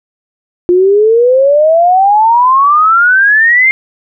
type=exponential sweep; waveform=sine; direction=up; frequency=349.2 to 2136 Hz; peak=-4 dBFS; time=0.69-3.71 s; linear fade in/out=0 ms; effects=none